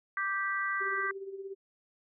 sine chord, G major, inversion second, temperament just, 1176 / 1568 / 1960 Hz, D6 / G6 / B6, +2 / 0 / -14 cents, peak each -34 / -33 / -35 dBFS, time 0.17-1.11 s, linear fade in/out 2 ms
sine tone with tremolo, 390 Hz, G4, 9 cents flat, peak -36 dBFS, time 0.8-1.55 s, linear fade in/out 20 ms, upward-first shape sine, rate 17 Hz, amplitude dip 60%
effects none

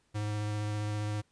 square tone with vibrato, 105.2 Hz, G#2, 23 cents sharp, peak -32 dBFS, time 0.14-1.22 s, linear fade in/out 20 ms, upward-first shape sine, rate 15 Hz, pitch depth 11 cents each way, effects pink hiss -72 dBFS RMS until 1.31 s + resampled to 22050 Hz

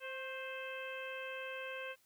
harmonic tone with a mistuned harmonic, 523.3 Hz, C5, in tune, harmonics 1 / 2 / 3 / 4 / 5 / 6, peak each -45 / -51 / -47 / -53 / -47 / -54 dBFS, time 0-1.96 s, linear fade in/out 50 ms, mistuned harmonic 2, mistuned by +41 cents, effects white hiss -71 dBFS RMS until 2.05 s + high-pass 60 Hz 12 dB/octave

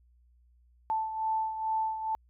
sine beating tone pair, 880 / 882.3 Hz, A5 / A5, 0 / +5 cents, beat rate 2.3 Hz, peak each -29 / -36 dBFS, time 0.9-2.15 s, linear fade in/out 0 ms, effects added 60 Hz sine -60 dBFS peak until 2.29 s

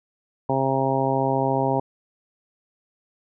harmonic tone, 134.2 Hz, C3, 44 cents sharp, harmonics 1 / 2 / 3 / 4 / 5 / 6 / 7, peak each -27 / -27 / -27 / -27 / -27 / -27 / -27 dBFS, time 0.49-1.8 s, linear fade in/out 5 ms, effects none

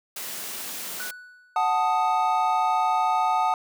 white high-pass noise, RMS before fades -34 dBFS, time 0.16-1.11 s, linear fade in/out 5 ms, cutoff 150 Hz, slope 48 dB/octave
triangle tone with exponential decay, 1480 Hz, F#6, in tune, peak -30 dBFS, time 1-1.83 s, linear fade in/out 1 ms, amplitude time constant 180 ms
triangle chord, D# diminished, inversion first, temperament equal, 740 / 880 / 1244.5 Hz, F#5 / A5 / D#6, 0 / 0 / 0 cents, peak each -22 / -22 / -24 dBFS, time 1.56-3.54 s, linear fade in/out 2 ms
effects none

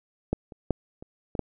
clicks, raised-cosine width 2 ms, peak -11 / -29 / -9 / -28 / -19 / -13 dBFS, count 6, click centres 0.33 / 0.522 / 0.707 / 1.025 / 1.352 / 1.393 s, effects none

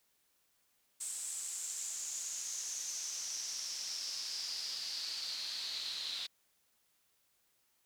pink noise with band-pass filter sweep, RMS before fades -41 dBFS, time 1-6.27 s, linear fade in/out 10 ms, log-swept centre 8100 to 3900 Hz, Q 6.1, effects white hiss -75 dBFS RMS until 7.85 s

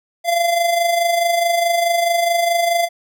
square tone with amplitude modulation, 686 Hz, F5, 31 cents flat, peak -13 dBFS, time 0.24-2.89 s, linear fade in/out 50 ms, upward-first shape sine, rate 24.7 Hz, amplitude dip 50%, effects none

